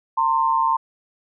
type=tone pair together; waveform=sine; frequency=909.7 / 1051 Hz; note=A#5 / C6; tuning=-43 / +7 cents; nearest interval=major second; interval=250 cents; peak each=-19 dBFS; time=0.17-0.77 s; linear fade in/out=10 ms; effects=none